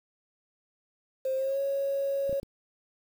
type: tone with pitch glide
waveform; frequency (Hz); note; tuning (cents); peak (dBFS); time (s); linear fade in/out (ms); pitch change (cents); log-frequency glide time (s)
sine; 527 to 552.6; C5 to C#5; +12 to -6; -26; 1.25-2.4; 5; +82; 1.36-1.6
type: clicks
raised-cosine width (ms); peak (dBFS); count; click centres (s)
3; -28; 3; 2.295 / 2.328 / 2.431
effects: 8-bit